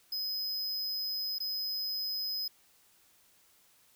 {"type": "tone with dropouts", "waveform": "square", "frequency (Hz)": 5050, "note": "D#8", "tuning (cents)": 25, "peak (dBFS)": -33, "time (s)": [0.12, 2.48], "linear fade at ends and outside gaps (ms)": 5, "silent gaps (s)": [1.385, 1.402], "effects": ["white hiss -65 dBFS RMS until 3.95 s"]}